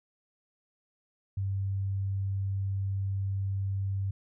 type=tone; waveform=sine; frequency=97.6 Hz; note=G2; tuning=7 cents flat; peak=-28 dBFS; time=1.37-4.11 s; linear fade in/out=5 ms; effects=none